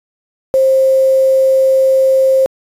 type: tone with quantisation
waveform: sine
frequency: 530 Hz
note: C5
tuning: 22 cents sharp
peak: -7 dBFS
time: 0.54-2.46 s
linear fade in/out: 0 ms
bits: 5
effects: resampled to 32000 Hz